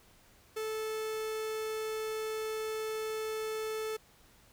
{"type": "tone", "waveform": "45% pulse", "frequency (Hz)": 436.8, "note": "A4", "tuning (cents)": -13, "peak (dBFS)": -34, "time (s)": [0.56, 3.97], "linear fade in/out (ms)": 10, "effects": ["pink hiss -62 dBFS RMS until 4.52 s"]}